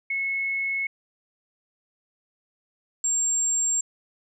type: tone pair in turn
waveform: sine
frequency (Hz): 2189 / 7425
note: C#7 / A#8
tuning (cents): -22 / -8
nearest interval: octave + major sixth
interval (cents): 2114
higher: second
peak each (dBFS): -24 / -21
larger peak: second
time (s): 0.1-0.87 / 3.04-3.81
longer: neither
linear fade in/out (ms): 5
effects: none